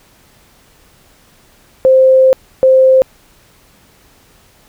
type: tone bursts at uneven times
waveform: sine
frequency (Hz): 523.3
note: C5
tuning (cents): 0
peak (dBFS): -4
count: 2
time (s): 1.85-2.33 / 2.63-3.02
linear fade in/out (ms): 0
effects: pink hiss -48 dBFS RMS until 4.68 s